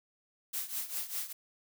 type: noise with tremolo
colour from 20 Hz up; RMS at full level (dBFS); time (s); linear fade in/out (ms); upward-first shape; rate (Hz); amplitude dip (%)
blue; -34; 0.53-1.33; 10; triangle; 5; 85
effects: none